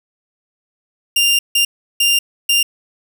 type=tone bursts at uneven times; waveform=sawtooth; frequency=2794 Hz; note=F7; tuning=in tune; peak=-8 dBFS; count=4; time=1.16-1.39 / 1.55-1.65 / 2-2.19 / 2.49-2.63 s; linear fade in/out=5 ms; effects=none